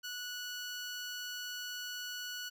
15% pulse tone, 1472 Hz, F#6, 9 cents flat, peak -33 dBFS, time 0.03-2.5 s, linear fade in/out 20 ms, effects none

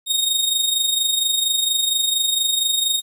sawtooth tone with amplitude modulation, 3719 Hz, A#7, 5 cents flat, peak -12 dBFS, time 0.06-3.02 s, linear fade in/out 50 ms, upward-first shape sine, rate 24.3 Hz, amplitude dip 55%, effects 9-bit

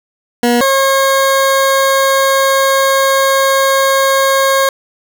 20% pulse tone pair in turn, 240 / 541 Hz, B3 / C#5, -49 / -42 cents, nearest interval octave + major second, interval 1407 cents, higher second, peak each -4 dBFS, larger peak neither, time 0.43-0.61 / 0.61-4.69 s, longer second, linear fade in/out 2 ms, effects none

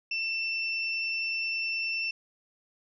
sine tone pair together, 2676 / 5405 Hz, E7 / E8, +25 / +42 cents, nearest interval octave, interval 1217 cents, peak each -29 / -36 dBFS, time 0.11-2.11 s, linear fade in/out 5 ms, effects none

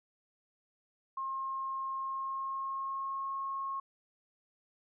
sine tone with pitch glide, 1070 to 1086.2 Hz, C6 to C#6, +38 to -36 cents, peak -34 dBFS, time 1.17-3.8 s, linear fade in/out 5 ms, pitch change +26 cents, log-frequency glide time 1.95-3.33 s, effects none

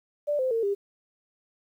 sine tone with pitch steps, 587.3 / 517.2 / 455.5 / 401.1 Hz, D5 / C5 / A#4 / G4, 0 / -20 / -40 / +40 cents, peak -23 dBFS, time 0.27-0.75 s, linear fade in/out 20 ms, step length 120 ms, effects 10-bit

